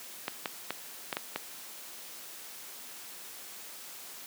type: clicks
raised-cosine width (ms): 0.3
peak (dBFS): -15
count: 6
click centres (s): 0.281 / 0.458 / 0.706 / 1.128 / 1.169 / 1.36
effects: white hiss -46 dBFS RMS until 4.26 s + high-pass 200 Hz 12 dB/octave